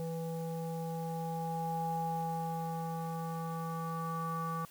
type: tone with low-pass filter sweep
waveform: square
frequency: 164.5 Hz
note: E3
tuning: 3 cents flat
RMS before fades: -37 dBFS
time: 0-4.65 s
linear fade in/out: 0 ms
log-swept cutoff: 630 to 1200 Hz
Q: 7.9
effects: white hiss -57 dBFS RMS until 4.7 s